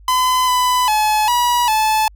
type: tone with pitch steps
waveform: 45% pulse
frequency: 1014 / 999 / 855 / 969 / 868 Hz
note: B5 / B5 / A5 / B5 / A5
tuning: +45 / +20 / -50 / -33 / -24 cents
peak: -13 dBFS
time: 0.08-2.08 s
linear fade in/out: 2 ms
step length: 400 ms
effects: added 50 Hz sine -40 dBFS peak until 2.15 s